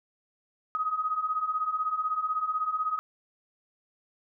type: beating tone pair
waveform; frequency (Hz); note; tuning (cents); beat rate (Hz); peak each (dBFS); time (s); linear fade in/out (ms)
sine; 1247 / 1263; D#6 / D#6; +3 / +26; 16; -32 / -28; 0.75-2.99; 0
effects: none